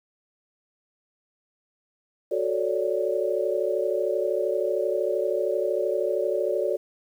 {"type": "chord", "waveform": "sine", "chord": "D major seventh", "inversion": "first", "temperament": "equal", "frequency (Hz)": [370, 440, 554.4, 587.3], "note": ["F#4", "A4", "C#5", "D5"], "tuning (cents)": [0, 0, 0, 0], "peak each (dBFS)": -28, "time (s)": [2.31, 6.77], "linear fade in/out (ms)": 10, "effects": ["9-bit"]}